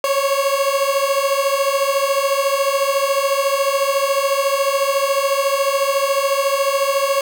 30% pulse beating tone pair, 545 / 559 Hz, C#5 / C#5, -29 / +14 cents, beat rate 14 Hz, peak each -16 dBFS, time 0.04-7.21 s, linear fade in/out 2 ms, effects none

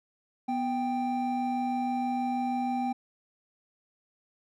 triangle tone pair together, 246.9 / 787 Hz, B3 / G5, 0 / +7 cents, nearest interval octave + minor sixth, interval 2007 cents, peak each -28 dBFS, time 0.48-2.93 s, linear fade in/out 10 ms, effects none

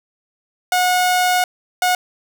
sawtooth tone bursts at uneven times, 727 Hz, F#5, 31 cents flat, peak -10 dBFS, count 2, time 0.72-1.44 / 1.82-1.95 s, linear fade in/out 2 ms, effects none

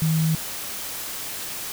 sine tone in noise, 159.3 Hz, D#3, 41 cents sharp, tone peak -18 dBFS, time 0.02-0.35 s, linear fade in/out 0 ms, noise white, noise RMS -32 dBFS, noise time 0-1.72 s, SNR +11 dB, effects none

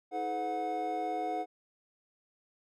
triangle tone cluster, 320.3 / 427.6 / 505 / 730 Hz, E4 / A4 / B4 / F#5, -50 / -49 / +39 / -24 cents, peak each -38 / -38 / -40 / -31 dBFS, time 0.11-1.46 s, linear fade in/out 50 ms, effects none

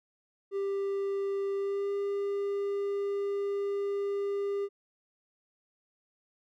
triangle tone with pitch glide, 395.3 to 401 Hz, G4 to G4, +15 to +39 cents, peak -27 dBFS, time 0.51-4.69 s, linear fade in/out 50 ms, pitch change +24 cents, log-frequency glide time 1.56-1.92 s, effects none

